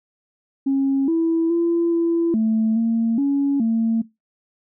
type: tone with pitch steps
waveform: sine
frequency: 272.3 / 329.1 / 338.8 / 336 / 221 / 228.1 / 280 / 226.3 Hz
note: C#4 / E4 / E4 / E4 / A3 / A#3 / C#4 / A3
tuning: -31 / -3 / +48 / +33 / +8 / -37 / +18 / +49 cents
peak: -15 dBFS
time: 0.66-4.02 s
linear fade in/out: 10 ms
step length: 420 ms
effects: noise-tail reverb RT60 0.2 s tail -20 dB re dry + tanh soft clip ceiling -12 dBFS